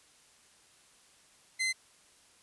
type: tone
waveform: sawtooth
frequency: 2061 Hz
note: C7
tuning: 27 cents flat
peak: -25 dBFS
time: 1.59-1.73 s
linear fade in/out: 20 ms
effects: white hiss -62 dBFS RMS until 2.42 s + resampled to 24000 Hz